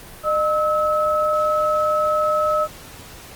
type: tone pair together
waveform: sine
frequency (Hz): 610 / 1292.5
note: D#5 / E6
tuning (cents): -34 / -34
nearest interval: octave + minor second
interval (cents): 1300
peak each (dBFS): -19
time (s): 0.23-2.68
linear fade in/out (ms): 50
effects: pink hiss -40 dBFS RMS until 3.35 s + Opus 32 kbps

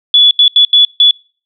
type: tone bursts at uneven times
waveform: sine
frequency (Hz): 3424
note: A7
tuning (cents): -48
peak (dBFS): -3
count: 5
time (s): 0.14-0.31 / 0.39-0.48 / 0.56-0.65 / 0.73-0.85 / 1-1.11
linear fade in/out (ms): 2
effects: noise-tail reverb RT60 0.4 s tail -25 dB re dry

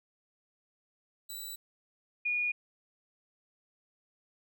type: tone pair in turn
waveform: 10% pulse / sine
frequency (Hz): 3951 / 2444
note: B7 / D#7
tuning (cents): 0 / -32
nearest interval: minor sixth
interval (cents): 832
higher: first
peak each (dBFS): -32 / -28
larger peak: second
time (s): 1.29-1.56 / 2.25-2.52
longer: neither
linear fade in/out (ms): 10
effects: none

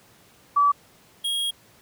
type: tone pair in turn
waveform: sine / square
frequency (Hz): 1150 / 3277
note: D6 / G#7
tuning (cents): -37 / -24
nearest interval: octave + tritone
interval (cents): 1813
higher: second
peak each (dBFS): -15 / -24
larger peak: first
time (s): 0.56-0.72 / 1.24-1.51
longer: second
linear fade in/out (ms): 10
effects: pink hiss -55 dBFS RMS until 1.81 s + high-pass 80 Hz 12 dB/octave

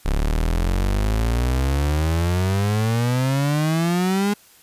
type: exponential sweep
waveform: 35% pulse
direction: up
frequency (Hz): 34.05 to 207.7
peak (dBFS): -16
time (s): 0.05-4.34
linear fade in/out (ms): 10
effects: white hiss -51 dBFS RMS until 4.62 s + resampled to 32000 Hz

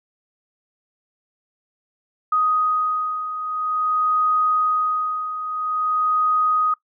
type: beating tone pair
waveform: sine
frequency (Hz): 1249 / 1249.49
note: D#6 / D#6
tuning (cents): +6 / +7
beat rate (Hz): 0.49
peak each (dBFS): -25 / -19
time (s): 2.32-6.74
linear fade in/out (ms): 5
effects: noise-tail reverb RT60 0.1 s tail -21 dB re dry

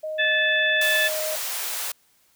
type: tone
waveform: sine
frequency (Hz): 622.3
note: D#5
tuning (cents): 0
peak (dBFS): -27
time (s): 0.03-1.36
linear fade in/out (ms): 10
type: harmonic tone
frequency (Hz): 871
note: A5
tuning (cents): -18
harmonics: 2 / 3 / 4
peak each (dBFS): -20 / -27 / -26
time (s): 0.18-1.09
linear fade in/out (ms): 20
type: high-pass noise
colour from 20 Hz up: white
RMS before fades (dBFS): -29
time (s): 0.81-1.92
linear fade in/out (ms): 5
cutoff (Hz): 490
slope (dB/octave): 24
effects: white hiss -62 dBFS RMS until 2.35 s

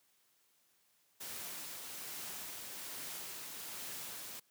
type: noise with tremolo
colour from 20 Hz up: white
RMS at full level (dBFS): -44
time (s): 1.2-4.4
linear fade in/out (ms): 10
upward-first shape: triangle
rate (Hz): 1.2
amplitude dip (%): 30
effects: white hiss -73 dBFS RMS until 4.5 s + high-pass 100 Hz 12 dB/octave

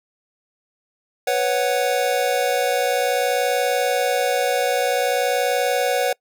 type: chord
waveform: square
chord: B suspended second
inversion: none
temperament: equal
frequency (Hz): 493.9 / 554.4 / 740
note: B4 / C#5 / F#5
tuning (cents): 0 / 0 / 0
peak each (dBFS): -23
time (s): 1.27-6.13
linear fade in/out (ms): 5
effects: noise-tail reverb RT60 0.1 s tail -25 dB re dry

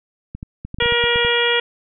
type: clicks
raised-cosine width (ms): 5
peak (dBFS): -17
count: 11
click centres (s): 0.35 / 0.429 / 0.65 / 0.744 / 0.786 / 0.824 / 0.859 / 0.923 / 1.04 / 1.159 / 1.249
type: harmonic tone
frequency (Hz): 475.4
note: A#4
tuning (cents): +34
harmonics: 1 / 2 / 3 / 4 / 5 / 6 / 7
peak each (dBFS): -20 / -26 / -24 / -22 / -24 / -24 / -21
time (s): 0.8-1.6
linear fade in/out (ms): 5
effects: none

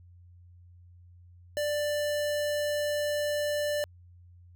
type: tone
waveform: square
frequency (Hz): 590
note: D5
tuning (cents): +8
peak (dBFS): -28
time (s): 1.57-3.84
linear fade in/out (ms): 0
effects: added 88 Hz sine -51 dBFS peak until 4.55 s

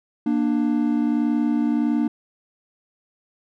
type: tone pair together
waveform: triangle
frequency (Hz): 235.1 / 296.6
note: A#3 / D4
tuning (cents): +15 / +17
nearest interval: major third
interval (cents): 402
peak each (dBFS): -19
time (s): 0.26-2.08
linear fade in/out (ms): 5
effects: none

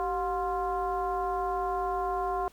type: tone with frequency modulation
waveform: sine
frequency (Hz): 718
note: F5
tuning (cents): +48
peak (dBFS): -27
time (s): 0-2.48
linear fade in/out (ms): 0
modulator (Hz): 333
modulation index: 1.2
effects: pink hiss -59 dBFS RMS until 2.52 s

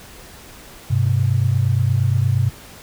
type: tone pair together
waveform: sine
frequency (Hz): 99.51 / 128.1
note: G2 / C3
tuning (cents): +26 / -36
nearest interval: major third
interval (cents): 438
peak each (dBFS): -17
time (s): 0.9-2.5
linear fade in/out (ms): 10
effects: pink hiss -41 dBFS RMS until 2.82 s

